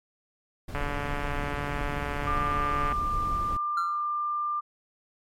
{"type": "noise", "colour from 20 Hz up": "brown", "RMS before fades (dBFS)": -33, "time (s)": [0.68, 3.57], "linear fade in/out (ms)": 5}
{"type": "click train", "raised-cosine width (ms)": 0.5, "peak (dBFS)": -17, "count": 314, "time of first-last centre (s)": [0.75, 2.924], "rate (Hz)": 144}
{"type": "tone", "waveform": "sine", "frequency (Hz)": 1193, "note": "D6", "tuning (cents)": 27, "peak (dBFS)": -26, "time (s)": [2.26, 4.61], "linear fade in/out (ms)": 20}
{"type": "tone with exponential decay", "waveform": "triangle", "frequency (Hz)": 1367, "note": "F6", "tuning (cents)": -37, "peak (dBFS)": -22, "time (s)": [3.77, 4.08], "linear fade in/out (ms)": 5, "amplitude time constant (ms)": 66}
{"effects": ["MP3 64 kbps"]}